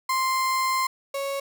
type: tone pair in turn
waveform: 35% pulse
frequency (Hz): 1046.5 / 553.1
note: C6 / C#5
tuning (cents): 0 / -4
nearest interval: major seventh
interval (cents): 1104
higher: first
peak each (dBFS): -20 / -25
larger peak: first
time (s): 0.09-0.87 / 1.14-1.4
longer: first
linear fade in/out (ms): 5
effects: none